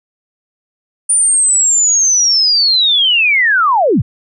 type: linear sweep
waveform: sine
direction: down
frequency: 9350 to 71.7 Hz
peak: -8 dBFS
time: 1.09-4.02 s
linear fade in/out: 10 ms
effects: none